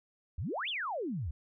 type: exponential two-way sweep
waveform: sine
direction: up then down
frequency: 66 to 3619 to 66 Hz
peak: -33 dBFS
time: 0.38-1.31 s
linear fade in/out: 5 ms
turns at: 0.69 s
effects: none